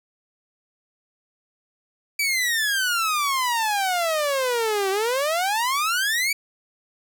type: exponential two-way sweep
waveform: sawtooth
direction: down then up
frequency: 2326 to 378.1 to 2326 Hz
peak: -17 dBFS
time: 2.19-6.33 s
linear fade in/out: 5 ms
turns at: 4.9 s
effects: none